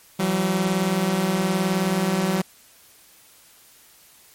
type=beating tone pair; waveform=sawtooth; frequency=170.9 / 189.9 Hz; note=F3 / F#3; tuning=-37 / +45 cents; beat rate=19 Hz; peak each=-21 / -17 dBFS; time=0.19-2.42 s; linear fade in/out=10 ms; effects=white hiss -52 dBFS RMS until 4.34 s + MP3 64 kbps